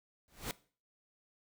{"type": "noise with exponential growth", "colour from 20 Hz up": "pink", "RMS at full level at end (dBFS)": -34, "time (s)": [0.28, 0.51], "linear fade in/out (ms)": 0, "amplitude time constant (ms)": 50, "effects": ["noise-tail reverb RT60 0.4 s tail -19 dB re dry"]}